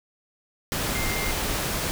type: tone in noise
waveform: sine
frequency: 2104 Hz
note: C7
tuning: 9 cents sharp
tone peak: -31 dBFS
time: 0.95-1.31 s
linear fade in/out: 0 ms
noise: pink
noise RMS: -27 dBFS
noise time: 0.72-1.91 s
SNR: -7 dB
effects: none